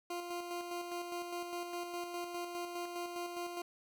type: tone with tremolo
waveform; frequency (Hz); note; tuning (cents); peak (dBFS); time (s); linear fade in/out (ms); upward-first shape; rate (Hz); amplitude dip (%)
20% pulse; 349.2; F4; 0; -33; 0.1-3.62; 5; square; 4.9; 40
effects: none